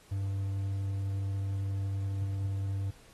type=tone; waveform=triangle; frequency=98 Hz; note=G2; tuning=in tune; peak=-28 dBFS; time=0.11-2.91 s; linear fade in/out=10 ms; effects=pink hiss -59 dBFS RMS until 3.13 s + AAC 32 kbps